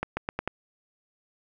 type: accelerating click train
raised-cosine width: 0.5 ms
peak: -13 dBFS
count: 5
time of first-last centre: 0.03-0.476 s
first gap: 140 ms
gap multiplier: 0.85
effects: none